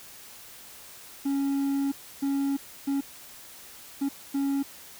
triangle tone bursts at uneven times, 277 Hz, C#4, 1 cent flat, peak -22 dBFS, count 5, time 1.25-1.92 / 2.22-2.57 / 2.87-3.01 / 4.01-4.09 / 4.34-4.63 s, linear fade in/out 10 ms, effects white hiss -47 dBFS RMS until 4.99 s

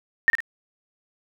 sine tone with echo, 1836 Hz, A#6, 27 cents flat, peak -12 dBFS, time 0.28-0.3 s, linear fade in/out 0 ms, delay 52 ms, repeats 2, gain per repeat -7 dB, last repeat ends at 0.404 s, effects none

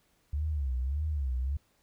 sine tone with vibrato, 69.7 Hz, C#2, 10 cents sharp, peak -28 dBFS, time 0.33-1.57 s, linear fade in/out 5 ms, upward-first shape sine, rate 1.7 Hz, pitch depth 190 cents each way, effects pink hiss -70 dBFS RMS until 1.82 s

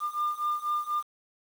sine beating tone pair, 1200 / 1204.1 Hz, D6 / D6, +37 / +43 cents, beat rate 4.1 Hz, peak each -29 / -28 dBFS, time 0-1.03 s, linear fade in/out 50 ms, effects tanh soft clip ceiling -23 dBFS + 8-bit

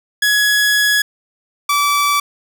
sawtooth tone pair in turn, 1681 / 1155.4 Hz, G#6 / D6, +20 / -29 cents, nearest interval tritone, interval 649 cents, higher first, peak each -8 / -9 dBFS, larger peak first, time 0.22-1.02 / 1.69-2.2 s, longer first, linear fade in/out 5 ms, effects none

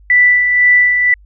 sine tone with tremolo, 1975.5 Hz, B6, in tune, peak -5 dBFS, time 0.1-1.14 s, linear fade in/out 2 ms, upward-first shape sine, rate 2 Hz, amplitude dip 45%, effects added 50 Hz sine -40 dBFS peak until 1.25 s

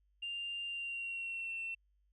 sine tone with pitch glide, 2794 to 2699 Hz, F7 to E7, 0 to +40 cents, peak -37 dBFS, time 0.22-1.75 s, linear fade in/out 10 ms, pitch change -60 cents, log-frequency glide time 0.66-1.55 s, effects tanh soft clip ceiling -33 dBFS + added 50 Hz sine -70 dBFS peak until 2.12 s

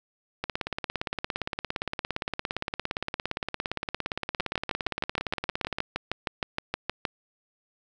two click trains, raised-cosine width 0.3 ms, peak -11 / -13 dBFS, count 18 / 94, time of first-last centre 4.4-7.052 / 0.44-5.785 s, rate 6.41 / 17.4 Hz, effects none

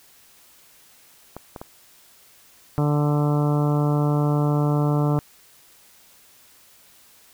clicks, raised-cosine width 1 ms, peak -20 dBFS, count 3, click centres 1.366 / 1.562 / 1.615 s
harmonic tone, 147.3 Hz, D3, 6 cents sharp, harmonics 1 / 2 / 3 / 4 / 5 / 6 / 7 / 8 / 9, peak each -19 / -25 / -29 / -31 / -33 / -35 / -36 / -37 / -38 dBFS, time 2.78-5.19 s, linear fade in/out 0 ms
effects white hiss -53 dBFS RMS until 7.33 s

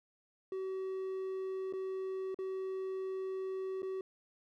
triangle tone with dropouts, 379.7 Hz, F#4, 45 cents sharp, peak -34 dBFS, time 0.52-4.01 s, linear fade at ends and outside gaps 2 ms, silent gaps 1.726-1.735 / 2.345-2.388 / 3.821-3.829 s, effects none

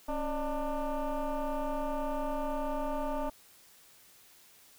sine tone with frequency modulation, 311.1 Hz, D#4, in tune, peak -28 dBFS, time 0.08-3.3 s, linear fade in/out 10 ms, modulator 292 Hz, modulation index 2.4, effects tanh soft clip ceiling -29 dBFS + white hiss -59 dBFS RMS until 4.78 s

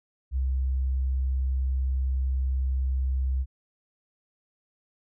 sine tone, 65.41 Hz, C2, in tune, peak -23 dBFS, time 0.31-3.46 s, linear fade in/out 50 ms, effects none

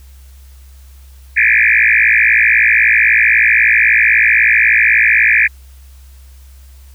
sine tone with frequency modulation, 2058 Hz, C7, 29 cents flat, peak -7 dBFS, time 1.36-5.48 s, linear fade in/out 20 ms, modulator 56.2 Hz, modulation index 6.9, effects added 66 Hz sine -36 dBFS peak until 6.94 s + white hiss -50 dBFS RMS until 6.94 s

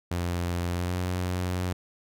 sawtooth tone with pitch glide, 87.31 to 90.44 Hz, F2 to F#2, 0 to -39 cents, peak -23 dBFS, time 0.11-1.73 s, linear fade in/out 5 ms, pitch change +61 cents, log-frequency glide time 0.72-0.98 s, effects none

